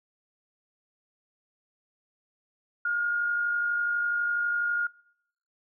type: tone with amplitude modulation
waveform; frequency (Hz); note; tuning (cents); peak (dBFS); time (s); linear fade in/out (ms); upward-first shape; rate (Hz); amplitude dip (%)
sine; 1423; F6; +32; -23; 2.85-4.87; 5; sine; 52.1; 35
effects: noise-tail reverb RT60 0.8 s tail -25 dB re dry